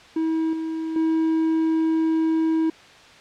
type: tone with level steps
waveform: triangle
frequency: 321.6 Hz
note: E4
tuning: 43 cents flat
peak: -18 / -23 / -16 dBFS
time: 0.16-2.7 s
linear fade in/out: 5 ms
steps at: 0.53 / 0.96 s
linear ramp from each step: 2 ms
effects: white hiss -47 dBFS RMS until 3.2 s + low-pass 4000 Hz 12 dB/octave